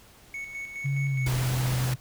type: tone with tremolo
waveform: triangle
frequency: 2215 Hz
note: C#7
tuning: 2 cents flat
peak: -31 dBFS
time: 0.34-1.28 s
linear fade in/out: 2 ms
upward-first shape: square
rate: 4.8 Hz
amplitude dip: 50%
type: tone with pitch glide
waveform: sine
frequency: 138.59 to 127.09 Hz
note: C#3 to C3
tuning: 0 to -50 cents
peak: -24 dBFS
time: 0.84-1.96 s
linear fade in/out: 20 ms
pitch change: -150 cents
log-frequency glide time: 1.08-1.27 s
type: noise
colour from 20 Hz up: pink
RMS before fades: -33 dBFS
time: 1.26-1.94 s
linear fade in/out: 5 ms
effects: pink hiss -54 dBFS RMS until 2 s